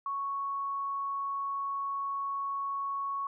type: tone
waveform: sine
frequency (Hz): 1108.7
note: C#6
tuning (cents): 0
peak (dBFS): -31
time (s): 0.06-3.27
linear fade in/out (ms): 2
effects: none